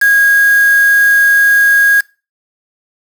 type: tone with quantisation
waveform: sine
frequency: 1641 Hz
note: G#6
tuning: 21 cents flat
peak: -6 dBFS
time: 0.01-2.01 s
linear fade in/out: 10 ms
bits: 3
effects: noise-tail reverb RT60 0.3 s tail -22 dB re dry